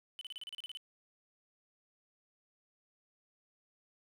triangle tone bursts, 3016 Hz, F#7, 32 cents sharp, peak -40 dBFS, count 11, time 0.19-0.772 s, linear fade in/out 0 ms, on 22 ms, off 34 ms, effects none

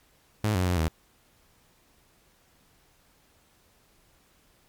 sawtooth tone with pitch steps, 106.7 / 91.5 / 89.5 / 80.1 Hz, G#2 / F#2 / F2 / E2, +47 / -19 / +43 / -49 cents, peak -19 dBFS, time 0.44-0.88 s, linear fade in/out 0 ms, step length 110 ms, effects pink hiss -63 dBFS RMS until 4.68 s + MP3 96 kbps

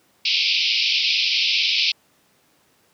pink band-pass noise, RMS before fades -20 dBFS, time 0.25-1.92 s, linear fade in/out 5 ms, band 2300 to 5300 Hz, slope 96 dB/octave, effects pink hiss -60 dBFS RMS until 2.93 s + high-pass 150 Hz 12 dB/octave

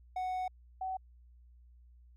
triangle / sine tone pair in turn, 740 / 754.7 Hz, F#5 / F#5, 0 / +34 cents, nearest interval unison, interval 34 cents, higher second, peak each -31 / -34 dBFS, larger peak first, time 0.16-0.48 / 0.81-0.97 s, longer first, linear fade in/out 5 ms, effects added 60 Hz sine -56 dBFS peak until 2.16 s

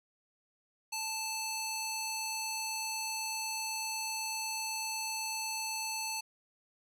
square tone with band-pass filter, 878 Hz, A5, 4 cents flat, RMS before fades -37 dBFS, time 0.92-6.21 s, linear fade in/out 10 ms, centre 6700 Hz, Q 0.78, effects none

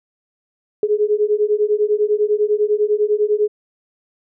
sine beating tone pair, 415.3 / 425.3 Hz, G#4 / G#4, 0 / +41 cents, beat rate 10 Hz, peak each -17 dBFS, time 0.83-3.48 s, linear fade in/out 2 ms, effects none

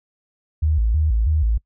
sine tone with vibrato, 65.41 Hz, C2, in tune, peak -15 dBFS, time 0.62-1.58 s, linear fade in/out 10 ms, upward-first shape square, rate 3.1 Hz, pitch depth 290 cents each way, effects noise-tail reverb RT60 0.1 s tail -24 dB re dry

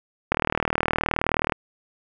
click train, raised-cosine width 0.5 ms, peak -5 dBFS, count 48, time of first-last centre 0.32-1.522 s, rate 39.1 Hz, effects none

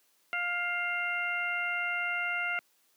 harmonic tone with a mistuned harmonic, 704 Hz, F5, 14 cents sharp, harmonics 1 / 2 / 3 / 4, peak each -39 / -33 / -33 / -37 dBFS, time 0.33-2.59 s, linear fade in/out 0 ms, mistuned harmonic 4, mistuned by -35 cents, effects white hiss -69 dBFS RMS until 2.96 s + high-pass 200 Hz 12 dB/octave

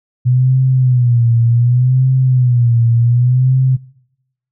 sine tone with vibrato, 123.47 Hz, B2, in tune, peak -8 dBFS, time 0.25-3.77 s, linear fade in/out 20 ms, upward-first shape sine, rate 0.67 Hz, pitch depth 100 cents each way, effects noise-tail reverb RT60 0.9 s tail -24 dB re dry

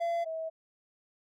triangle / sine tone pair in turn, 680 / 645.2 Hz, F5 / E5, -46 / -37 cents, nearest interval minor second, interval 91 cents, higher first, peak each -26 / -33 dBFS, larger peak first, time 0-0.25 / 0.25-0.5 s, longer neither, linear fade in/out 20 ms, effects none

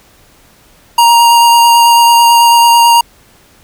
square tone with vibrato, 938 Hz, A#5, 11 cents sharp, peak -4 dBFS, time 0.98-3.01 s, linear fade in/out 5 ms, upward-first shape sine, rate 9.1 Hz, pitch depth 11 cents each way, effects pink hiss -45 dBFS RMS until 3.63 s

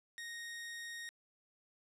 sawtooth tone, 1864.7 Hz, A#6, in tune, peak -40 dBFS, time 0.18-1.09 s, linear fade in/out 0 ms, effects low-pass 11000 Hz 12 dB/octave

